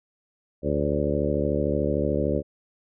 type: harmonic tone with a mistuned harmonic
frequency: 73.42 Hz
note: D2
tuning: in tune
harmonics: 1 / 2 / 3 / 4 / 5 / 6 / 7 / 8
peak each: -30 / -30 / -30 / -30 / -30 / -30 / -30 / -30 dBFS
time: 0.62-2.43 s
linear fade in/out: 50 ms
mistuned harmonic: 8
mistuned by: -29 cents
effects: none